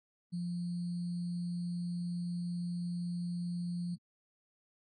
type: tone with sample-and-hold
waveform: sine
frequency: 174.7 Hz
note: F3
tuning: 1 cent sharp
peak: -34 dBFS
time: 0.32-3.96 s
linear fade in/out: 20 ms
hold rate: 4410 Hz
effects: AAC 32 kbps